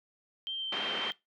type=tone with vibrato; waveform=sine; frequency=3136 Hz; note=G7; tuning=in tune; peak=-33 dBFS; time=0.47-1.12 s; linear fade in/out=0 ms; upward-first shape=sine; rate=3.5 Hz; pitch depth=10 cents each way
type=band-pass noise; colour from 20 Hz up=white; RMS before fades=-37 dBFS; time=0.72-1.11 s; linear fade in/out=5 ms; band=190 to 3000 Hz; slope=24 dB/octave
effects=noise-tail reverb RT60 0.2 s tail -20 dB re dry